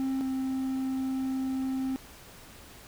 triangle tone pair in turn, 265.9 / 263.6 Hz, C4 / C4, +28 / +13 cents, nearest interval unison, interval 15 cents, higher first, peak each -25 / -26 dBFS, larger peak first, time 0-0.21 / 0.21-1.96 s, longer second, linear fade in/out 0 ms, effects pink hiss -50 dBFS RMS until 2.87 s

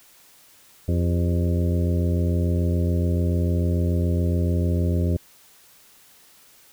harmonic tone with a mistuned harmonic, 86.9 Hz, F2, 8 cents flat, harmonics 1 / 2 / 3 / 4 / 5 / 6 / 7, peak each -20 / -26 / -30 / -32 / -34 / -36 / -37 dBFS, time 0.88-5.17 s, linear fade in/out 5 ms, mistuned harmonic 5, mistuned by -78 cents, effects white hiss -53 dBFS RMS until 6.72 s

